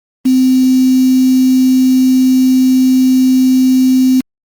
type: tone with quantisation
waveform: sine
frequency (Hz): 258.3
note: C4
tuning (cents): -22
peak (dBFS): -6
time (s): 0.25-4.21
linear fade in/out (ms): 10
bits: 4
effects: Opus 32 kbps